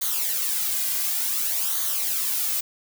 blue noise with flanger, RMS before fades -25 dBFS, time 0.01-2.61 s, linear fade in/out 10 ms, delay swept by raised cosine 0.38 to 2.28 ms, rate 0.56 Hz, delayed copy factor -0.65, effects none

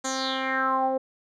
10% pulse tone with low-pass filter sweep, 264.1 Hz, C4, 16 cents sharp, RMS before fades -26 dBFS, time 0.04-0.98 s, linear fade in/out 10 ms, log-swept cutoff 7500 to 550 Hz, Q 4.9, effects none

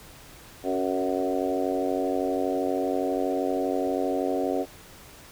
harmonic tone with a mistuned harmonic, 92.5 Hz, F#2, in tune, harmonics 3 / 4 / 5 / 6 / 7 / 8, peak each -29 / -30 / -31 / -32 / -32 / -33 dBFS, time 0.63-4.66 s, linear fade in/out 50 ms, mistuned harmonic 4, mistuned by +18 cents, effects pink hiss -48 dBFS RMS until 5.31 s

